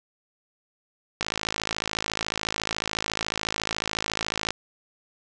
click train, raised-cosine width 0.2 ms, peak -8 dBFS, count 179, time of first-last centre 1.21-4.506 s, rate 54 Hz, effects resampled to 22050 Hz + 7-bit

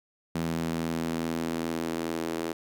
sawtooth tone with high-pass filter sweep, 82.41 Hz, E2, in tune, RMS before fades -31 dBFS, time 0.35-2.53 s, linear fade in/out 5 ms, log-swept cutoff 190 to 340 Hz, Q 2.2, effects none

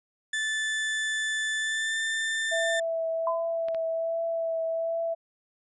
35% pulse tone with pitch glide, 1752 to 1785.7 Hz, A6 to A6, -8 to +25 cents, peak -25 dBFS, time 0.33-2.8 s, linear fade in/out 5 ms, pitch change +33 cents, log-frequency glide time 1.57-1.98 s
sine tone with vibrato, 659.3 Hz, E5, in tune, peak -26 dBFS, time 2.51-5.15 s, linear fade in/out 20 ms, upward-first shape triangle, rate 1.3 Hz, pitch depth 19 cents each way
sine tone with exponential decay, 1014 Hz, B5, 45 cents sharp, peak -23 dBFS, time 3.27-3.58 s, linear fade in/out 2 ms, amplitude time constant 67 ms
clicks, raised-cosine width 0.3 ms, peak -26 dBFS, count 2, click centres 3.685 / 3.747 s
effects resampled to 24000 Hz

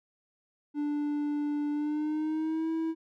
triangle tone with pitch glide, 293.7 to 324 Hz, D4 to E4, 0 to -30 cents, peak -26 dBFS, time 0.74-2.95 s, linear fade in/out 50 ms, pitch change +170 cents, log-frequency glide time 1.71-2.7 s, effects none

